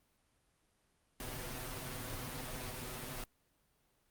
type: noise with comb filter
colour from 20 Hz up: pink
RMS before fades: -43 dBFS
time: 1.2-3.24 s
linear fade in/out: 2 ms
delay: 7.9 ms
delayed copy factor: +0.95
effects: pink hiss -75 dBFS RMS until 4.1 s + Opus 32 kbps